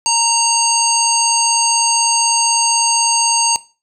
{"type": "harmonic tone", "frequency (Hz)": 924, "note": "A#5", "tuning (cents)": -16, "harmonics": [1, 3, 5, 7, 9], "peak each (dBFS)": [-18, -22, -18, -18, -19], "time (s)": [0.06, 3.56], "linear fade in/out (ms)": 0, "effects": ["noise-tail reverb RT60 0.3 s tail -17 dB re dry"]}